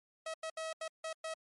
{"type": "tone bursts at uneven times", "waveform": "sawtooth", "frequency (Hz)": 642, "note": "E5", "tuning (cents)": -46, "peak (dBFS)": -34, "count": 6, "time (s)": [[0.26, 0.34], [0.43, 0.5], [0.57, 0.73], [0.81, 0.88], [1.04, 1.13], [1.24, 1.34]], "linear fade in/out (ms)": 5, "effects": ["MP3 48 kbps"]}